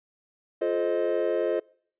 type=chord; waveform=triangle; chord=F dominant seventh; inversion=none; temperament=equal with one note detuned; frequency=349.2 / 431.7 / 523.3 / 622.3 Hz; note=F4 / A4 / C5 / Eb5; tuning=0 / -33 / 0 / 0 cents; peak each=-27 dBFS; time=0.61-1.6 s; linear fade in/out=10 ms; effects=noise-tail reverb RT60 0.6 s tail -26 dB re dry + resampled to 8000 Hz